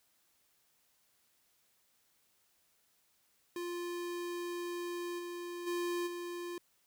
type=tone with level steps; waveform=square; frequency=349.2 Hz; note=F4; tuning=in tune; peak=-38 / -41 / -34 / -40 dBFS; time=3.56-6.58 s; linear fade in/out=2 ms; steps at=5.18 / 5.66 / 6.06 s; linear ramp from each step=20 ms; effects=white hiss -73 dBFS RMS until 6.86 s